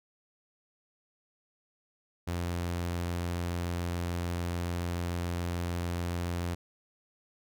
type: tone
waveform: sawtooth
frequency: 86.9 Hz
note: F2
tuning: 8 cents flat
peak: -27 dBFS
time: 2.27-6.55 s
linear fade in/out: 10 ms
effects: none